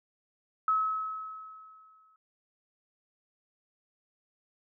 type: tone with exponential decay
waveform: sine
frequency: 1288 Hz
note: E6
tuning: 41 cents flat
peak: -22 dBFS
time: 0.68-2.16 s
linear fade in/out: 2 ms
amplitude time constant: 320 ms
effects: none